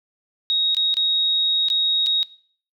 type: tone with dropouts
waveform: sine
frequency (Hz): 3770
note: A#7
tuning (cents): +19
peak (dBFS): -17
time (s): 0.5-2.23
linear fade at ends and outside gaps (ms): 0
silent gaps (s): 0.747-0.768 / 0.941-0.969 / 1.685-1.701 / 2.062-2.068
effects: noise-tail reverb RT60 0.5 s tail -19 dB re dry